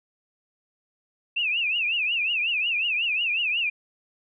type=tone with vibrato; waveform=sine; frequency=2637 Hz; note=E7; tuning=in tune; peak=-22 dBFS; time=1.36-3.7 s; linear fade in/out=10 ms; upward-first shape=triangle; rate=5.5 Hz; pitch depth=190 cents each way; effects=none